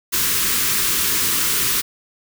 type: band-stop noise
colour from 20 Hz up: white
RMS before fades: -19 dBFS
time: 0.12-1.82 s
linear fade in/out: 20 ms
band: 470 to 1000 Hz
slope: 48 dB/octave
effects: none

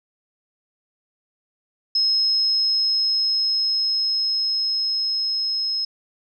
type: tone with level ramp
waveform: sine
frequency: 5160 Hz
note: E8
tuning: 38 cents flat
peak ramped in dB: -16 to -21 dBFS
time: 1.95-5.85 s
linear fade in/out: 5 ms
effects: none

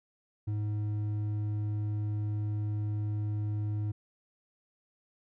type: tone with hard clipping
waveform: sine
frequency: 105.2 Hz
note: G#2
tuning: 23 cents sharp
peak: -31 dBFS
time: 0.47-3.92 s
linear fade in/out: 10 ms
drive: 5 dB
effects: none

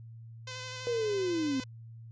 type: tone with vibrato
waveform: 5% pulse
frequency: 510 Hz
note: C5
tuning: 44 cents flat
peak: -28 dBFS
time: 0.47-1.64 s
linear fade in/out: 5 ms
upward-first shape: square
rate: 12 Hz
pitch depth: 14 cents each way
type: linear sweep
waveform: sine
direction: down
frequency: 488.8 to 256.2 Hz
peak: -28 dBFS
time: 0.87-1.6 s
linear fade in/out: 0 ms
effects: added 114 Hz sine -45 dBFS peak until 2.11 s + resampled to 16000 Hz

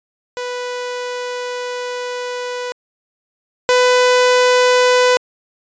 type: tone pair in turn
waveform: sawtooth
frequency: 493.9 / 498.8 Hz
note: B4 / B4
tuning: 0 / +17 cents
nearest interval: unison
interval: 17 cents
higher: second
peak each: -18 / -6 dBFS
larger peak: second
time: 0.37-2.72 / 3.69-5.17 s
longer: first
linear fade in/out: 0 ms
effects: resampled to 16000 Hz

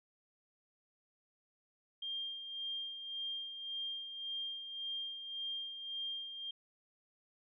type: tone with tremolo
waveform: sine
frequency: 3200 Hz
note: G7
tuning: 35 cents sharp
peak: -37 dBFS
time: 2.02-6.51 s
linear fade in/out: 5 ms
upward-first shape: sine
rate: 1.8 Hz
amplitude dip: 55%
effects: none

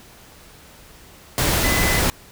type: tone in noise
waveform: sine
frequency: 2012 Hz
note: B6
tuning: 32 cents sharp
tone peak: -23 dBFS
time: 1.64-1.99 s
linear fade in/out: 0 ms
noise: pink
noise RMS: -19 dBFS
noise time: 1.38-2.1 s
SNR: -7 dB
effects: pink hiss -46 dBFS RMS until 2.31 s

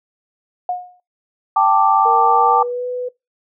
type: tone with exponential decay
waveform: sine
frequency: 721 Hz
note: F#5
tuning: 45 cents flat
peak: -15 dBFS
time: 0.69-1 s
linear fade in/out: 2 ms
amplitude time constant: 67 ms
type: chord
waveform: sine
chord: G suspended second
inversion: none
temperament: just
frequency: 784 / 882 / 1176 Hz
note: G5 / A5 / D6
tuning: 0 / +4 / +2 cents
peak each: -15 dBFS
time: 1.56-2.63 s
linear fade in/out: 5 ms
type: tone with pitch glide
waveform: sine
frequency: 466.2 to 496.8 Hz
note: A#4 to B4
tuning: 0 to +10 cents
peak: -20 dBFS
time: 2.05-3.09 s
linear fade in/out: 10 ms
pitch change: +110 cents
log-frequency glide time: 2.23-2.87 s
effects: noise-tail reverb RT60 0.2 s tail -22 dB re dry

